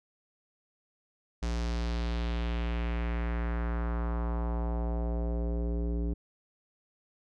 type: tone with low-pass filter sweep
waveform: square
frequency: 58.27 Hz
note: A#1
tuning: in tune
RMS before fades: -31 dBFS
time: 1.42-6.14 s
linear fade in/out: 10 ms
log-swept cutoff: 6200 to 350 Hz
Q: 1.8
effects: none